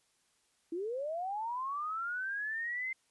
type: linear sweep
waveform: sine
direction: up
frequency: 319.2 to 2093 Hz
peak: -34 dBFS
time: 0.72-2.93 s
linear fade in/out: 5 ms
effects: white hiss -73 dBFS RMS until 3.1 s + resampled to 24000 Hz